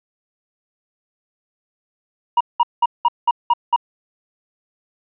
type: tone bursts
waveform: triangle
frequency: 952 Hz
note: A#5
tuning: 36 cents sharp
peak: -9 dBFS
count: 7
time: 2.37-3.762 s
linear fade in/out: 5 ms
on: 36 ms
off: 190 ms
effects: resampled to 8000 Hz